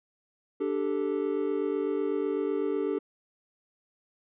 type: chord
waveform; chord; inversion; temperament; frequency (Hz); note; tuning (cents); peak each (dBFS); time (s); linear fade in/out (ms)
triangle; D suspended fourth; none; equal; 293.7 / 392 / 440; D4 / G4 / A4; 0 / 0 / 0; -30 / -28 / -29; 0.6-2.99; 10
effects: resampled to 8000 Hz